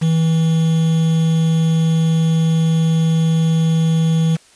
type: tone with quantisation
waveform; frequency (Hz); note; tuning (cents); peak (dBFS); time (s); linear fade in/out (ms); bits
triangle; 162.2; E3; -28; -10; 0.01-4.37; 20; 5
effects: white hiss -49 dBFS RMS until 4.55 s + resampled to 22050 Hz